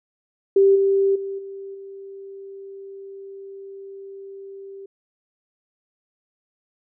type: tone with level steps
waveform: sine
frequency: 392 Hz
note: G4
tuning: in tune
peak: -11 / -15 / -26 / -32 / -35 dBFS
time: 0.56-4.86 s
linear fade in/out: 5 ms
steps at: 0.75 / 1.15 / 1.38 / 1.74 s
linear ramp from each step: 10 ms
effects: none